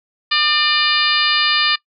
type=harmonic tone with a mistuned harmonic; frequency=600 Hz; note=D5; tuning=37 cents sharp; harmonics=2 / 3 / 4 / 5 / 6 / 7 / 8; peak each=-21 / -21 / -21 / -21 / -21 / -21 / -21 dBFS; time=0.31-1.76 s; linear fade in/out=10 ms; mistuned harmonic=5; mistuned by=-44 cents; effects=noise-tail reverb RT60 0.1 s tail -21 dB re dry